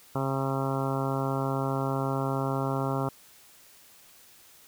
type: harmonic tone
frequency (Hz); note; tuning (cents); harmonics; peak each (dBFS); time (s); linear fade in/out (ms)
135.2; C#3; -43; 1 / 2 / 3 / 4 / 5 / 6 / 7 / 8 / 9 / 10; -30 / -33 / -35 / -36 / -37 / -38 / -38 / -39 / -40 / -40; 0.15-3.09; 5
effects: white hiss -55 dBFS RMS until 4.67 s